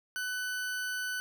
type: tone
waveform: 40% pulse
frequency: 1500 Hz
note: F#6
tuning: 23 cents sharp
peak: -32 dBFS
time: 0.16-1.2 s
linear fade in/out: 0 ms
effects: none